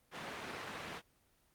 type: band-pass noise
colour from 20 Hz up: white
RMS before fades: -44 dBFS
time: 0.11-1.02 s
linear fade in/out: 50 ms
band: 110 to 2200 Hz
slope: 12 dB/octave
effects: pink hiss -72 dBFS RMS until 1.54 s + Opus 24 kbps